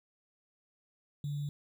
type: tone with sample-and-hold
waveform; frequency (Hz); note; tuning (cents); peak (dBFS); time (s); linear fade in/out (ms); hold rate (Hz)
sine; 145; D3; -22; -33; 1.24-1.49; 2; 3675
effects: none